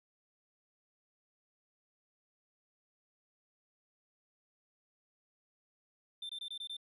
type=tone bursts; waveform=sine; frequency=3567 Hz; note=A7; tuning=23 cents sharp; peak=-37 dBFS; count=6; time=6.22-6.768 s; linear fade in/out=5 ms; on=73 ms; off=22 ms; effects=tanh soft clip ceiling -39 dBFS